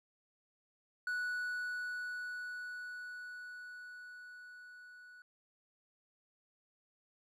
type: tone with level ramp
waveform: triangle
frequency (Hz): 1475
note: F#6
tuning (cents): -6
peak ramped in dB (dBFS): -32 to -52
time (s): 1.07-5.22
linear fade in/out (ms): 2
effects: none